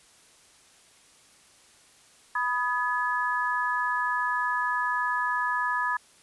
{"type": "chord", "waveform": "sine", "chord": "G# minor", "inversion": "first", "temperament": "equal with one note detuned", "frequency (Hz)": [987.8, 1244.5, 1703], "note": ["B5", "D#6", "G#6"], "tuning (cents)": [0, 0, 43], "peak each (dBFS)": [-28, -31, -28], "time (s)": [2.35, 5.97], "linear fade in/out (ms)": 5, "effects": ["white hiss -57 dBFS RMS until 6.22 s", "resampled to 24000 Hz"]}